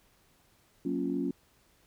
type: chord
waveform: sine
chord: Gb major seventh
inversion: none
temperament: equal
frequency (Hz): 185 / 233.1 / 277.2 / 349.2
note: Gb3 / Bb3 / Db4 / F4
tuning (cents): 0 / 0 / 0 / 0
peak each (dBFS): -36 / -36 / -31 / -35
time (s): 0.85-1.31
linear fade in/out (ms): 5
effects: tanh soft clip ceiling -18 dBFS + pink hiss -66 dBFS RMS until 1.86 s